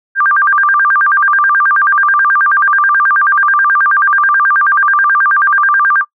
sine tone with vibrato, 1369 Hz, F6, 35 cents flat, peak -7 dBFS, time 0.15-6.05 s, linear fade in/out 50 ms, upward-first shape square, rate 9.3 Hz, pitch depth 260 cents each way, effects noise-tail reverb RT60 0.1 s tail -23 dB re dry

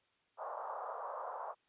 white band-pass noise, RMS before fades -43 dBFS, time 0.37-1.55 s, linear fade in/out 50 ms, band 510 to 1200 Hz, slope 48 dB/octave, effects white hiss -75 dBFS RMS until 1.68 s + resampled to 8000 Hz

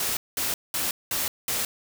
white noise bursts, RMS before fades -27 dBFS, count 5, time 0-1.65 s, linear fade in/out 2 ms, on 170 ms, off 200 ms, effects none

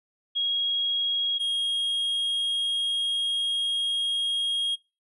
sine / triangle tone pair in turn, 3291 / 3264 Hz, G#7 / G#7, -16 / -31 cents, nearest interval unison, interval 15 cents, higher first, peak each -23 dBFS, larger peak neither, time 0.35-1.39 / 1.39-4.76 s, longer second, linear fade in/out 20 ms, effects noise-tail reverb RT60 0.3 s tail -25 dB re dry + resampled to 32000 Hz

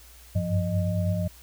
sine tone cluster, 93.3 / 97.6 / 102.7 / 174.4 / 615 Hz, F#2 / G2 / G#2 / F3 / D#5, +15 / -7 / -19 / -2 / -20 cents, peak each -30 / -27 / -32 / -28 / -33 dBFS, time 0.35-1.28 s, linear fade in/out 10 ms, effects added 60 Hz sine -50 dBFS peak until 1.42 s + white hiss -52 dBFS RMS until 1.42 s

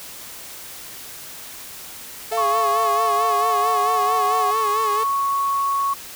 sawtooth tone with vibrato, 428.8 Hz, A4, 45 cents flat, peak -21 dBFS, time 2.31-5.04 s, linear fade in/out 10 ms, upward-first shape sine, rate 4.5 Hz, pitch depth 75 cents each way
sine tone with pitch glide, 690 to 735.3 Hz, F5 to F#5, -21 to -11 cents, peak -22 dBFS, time 2.32-4.51 s, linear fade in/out 5 ms, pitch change +110 cents, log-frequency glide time 2.88-4.18 s
sine tone, 1108.7 Hz, C#6, in tune, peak -18 dBFS, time 2.37-5.94 s, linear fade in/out 10 ms
effects white hiss -37 dBFS RMS until 6.15 s

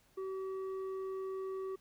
square tone with low-pass filter, 381.6 Hz, G4, 47 cents flat, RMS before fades -40 dBFS, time 0.17-1.76 s, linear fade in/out 10 ms, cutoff 810 Hz, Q 4.9, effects pink hiss -69 dBFS RMS until 1.8 s

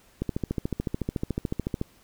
click train, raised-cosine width 3 ms, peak -14 dBFS, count 23, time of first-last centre 0.22-1.814 s, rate 13.8 Hz, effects pink hiss -59 dBFS RMS until 2.03 s

